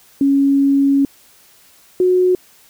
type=tone pair in turn; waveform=sine; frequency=277.2 / 365.4 Hz; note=C#4 / F#4; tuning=0 / -22 cents; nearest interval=perfect fourth; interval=478 cents; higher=second; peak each=-10 dBFS; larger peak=neither; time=0.21-1.05 / 2-2.35 s; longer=first; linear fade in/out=2 ms; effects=white hiss -49 dBFS RMS until 2.69 s